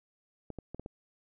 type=clicks; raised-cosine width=2 ms; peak=-27 dBFS; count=5; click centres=0.503 / 0.587 / 0.746 / 0.796 / 0.861 s; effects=none